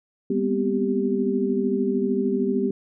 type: tone cluster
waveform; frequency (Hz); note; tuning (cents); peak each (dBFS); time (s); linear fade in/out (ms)
sine; 199.9 / 242.3 / 255.5 / 392.1; G3 / B3 / C4 / G4; +34 / -33 / -41 / 0; -26 / -26 / -27 / -24; 0.3-2.71; 5
effects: none